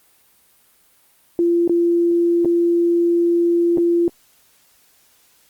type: tone with dropouts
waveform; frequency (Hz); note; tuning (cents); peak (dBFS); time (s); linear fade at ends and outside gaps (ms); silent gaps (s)
sine; 342.8; F4; -32; -13; 1.39-4.08; 1; 1.677-1.695 / 2.448-2.455 / 3.774-3.781
effects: white hiss -56 dBFS RMS until 5.49 s + Opus 32 kbps